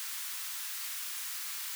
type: high-pass noise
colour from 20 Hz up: white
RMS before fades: -39 dBFS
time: 0-1.75 s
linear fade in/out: 0 ms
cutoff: 1100 Hz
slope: 24 dB/octave
effects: none